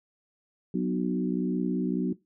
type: harmonic tone with a mistuned harmonic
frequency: 61.74 Hz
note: B1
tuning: in tune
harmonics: 3 / 4 / 5 / 6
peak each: -28 / -30 / -32 / -34 dBFS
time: 0.74-2.13 s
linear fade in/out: 5 ms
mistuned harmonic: 5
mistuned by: -19 cents
effects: noise-tail reverb RT60 0.2 s tail -19 dB re dry